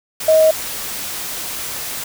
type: tone in noise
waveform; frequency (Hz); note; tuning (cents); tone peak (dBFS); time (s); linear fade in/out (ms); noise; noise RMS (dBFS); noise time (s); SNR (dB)
sine; 632; D#5; +27; -8; 0.28-0.51; 5; white; -26; 0.2-2.04; +15
effects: none